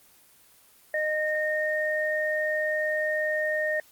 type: tone pair together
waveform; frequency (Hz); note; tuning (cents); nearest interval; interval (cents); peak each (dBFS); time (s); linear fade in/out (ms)
sine; 615 / 1842.9; D#5 / A#6; -20 / -20; octave + perfect fifth; 1900; -27; 0.94-3.8; 2
effects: white hiss -57 dBFS RMS until 3.91 s + Opus 24 kbps